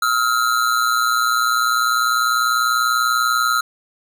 square ring-modulated tone, 1340 Hz, E6, 28 cents sharp, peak -13 dBFS, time 0.02-3.61 s, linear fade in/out 5 ms, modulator 60.1 Hz, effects none

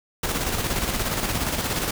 pink noise with tremolo, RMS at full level -24 dBFS, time 0.23-1.91 s, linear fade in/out 5 ms, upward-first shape square, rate 17 Hz, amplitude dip 40%, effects none

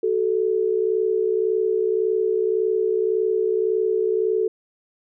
sine tone pair together, 375.5 / 437.3 Hz, F#4 / A4, +26 / -11 cents, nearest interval minor third, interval 263 cents, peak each -22 / -20 dBFS, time 0.03-4.48 s, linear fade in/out 5 ms, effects none

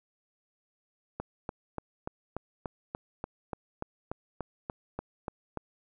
click train, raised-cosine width 1 ms, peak -20 dBFS, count 16, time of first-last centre 1.2-5.573 s, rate 3.43 Hz, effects none

